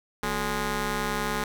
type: ring-modulated tone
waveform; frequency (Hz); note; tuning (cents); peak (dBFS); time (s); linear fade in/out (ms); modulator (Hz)
10% pulse; 201.3; G3; +46; -15; 0.23-1.44; 2; 639
effects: none